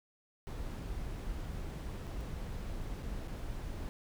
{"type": "noise with dropouts", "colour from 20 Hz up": "brown", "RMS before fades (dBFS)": -40, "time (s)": [0.47, 3.89], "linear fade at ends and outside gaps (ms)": 0, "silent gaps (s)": [[2.07, 2.076], [2.206, 2.21], [3.025, 3.029], [3.275, 3.281]], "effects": []}